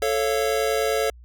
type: chord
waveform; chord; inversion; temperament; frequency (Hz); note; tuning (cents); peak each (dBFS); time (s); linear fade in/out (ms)
square; A augmented; none; just; 440 / 550 / 687.5; A4 / C#5 / E#5; 0 / -14 / -27; -24 / -26 / -28; 0.02-1.1; 2
effects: added 60 Hz sine -43 dBFS peak until 1.24 s